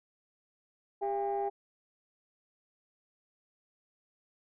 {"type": "tone cluster", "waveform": "sine", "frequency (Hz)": [398.6, 685, 805], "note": ["G4", "F5", "G5"], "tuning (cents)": [29, -34, 46], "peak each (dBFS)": [-32, -38, -32], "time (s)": [1.01, 1.5], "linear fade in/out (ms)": 20, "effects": ["tanh soft clip ceiling -24 dBFS"]}